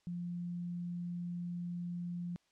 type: tone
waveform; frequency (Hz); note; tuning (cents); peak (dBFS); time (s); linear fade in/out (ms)
sine; 174.61; F3; 0; -37; 0.07-2.36; 0
effects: white hiss -75 dBFS RMS until 2.51 s + low-pass 6000 Hz 12 dB/octave